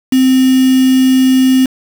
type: tone with quantisation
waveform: sine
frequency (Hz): 260.2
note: C4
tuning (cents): -9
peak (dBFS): -6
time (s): 0.12-1.66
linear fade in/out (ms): 5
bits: 3
effects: none